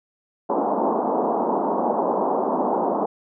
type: band-pass noise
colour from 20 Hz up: white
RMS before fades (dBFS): -22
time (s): 0.49-3.06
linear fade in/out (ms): 10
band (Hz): 200 to 980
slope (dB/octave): 48
effects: none